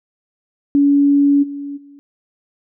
sine tone with level steps, 283.6 Hz, C#4, 40 cents sharp, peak -9 / -24 / -39 dBFS, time 0.75-1.99 s, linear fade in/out 0 ms, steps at 1.42 / 1.76 s, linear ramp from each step 20 ms, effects none

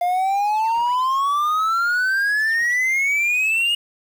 triangle exponential sweep, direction up, 698.5 to 2878 Hz, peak -15 dBFS, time 0.01-3.75 s, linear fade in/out 5 ms, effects 7-bit

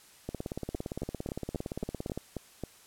two click trains, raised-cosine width 2 ms, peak -21 / -21 dBFS, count 8 / 34, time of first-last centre 0.75-2.637 / 0.29-2.176 s, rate 3.71 / 17.5 Hz, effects white hiss -57 dBFS RMS until 2.86 s + low-pass 12000 Hz 12 dB/octave

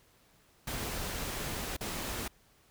pink noise with dropouts, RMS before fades -37 dBFS, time 0.67-2.28 s, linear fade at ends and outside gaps 5 ms, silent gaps 1.767-1.808 s, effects pink hiss -65 dBFS RMS until 2.7 s

